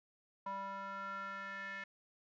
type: tone with band-pass filter sweep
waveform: square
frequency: 196 Hz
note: G3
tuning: in tune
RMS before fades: -44 dBFS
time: 0.46-1.84 s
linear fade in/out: 5 ms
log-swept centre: 1000 to 1900 Hz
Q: 4.8
effects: resampled to 16000 Hz